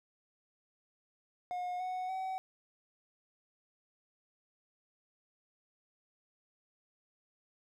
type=tone with pitch steps; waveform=triangle; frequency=720 / 738.1 / 756.7 Hz; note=F#5 / F#5 / F#5; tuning=-47 / -4 / +39 cents; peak=-33 dBFS; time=1.51-2.38 s; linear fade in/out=0 ms; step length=290 ms; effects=none